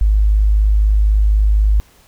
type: tone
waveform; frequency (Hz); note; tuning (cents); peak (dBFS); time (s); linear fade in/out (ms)
sine; 52; G#1; +3; -9; 0.01-1.8; 0
effects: pink hiss -50 dBFS RMS until 2.07 s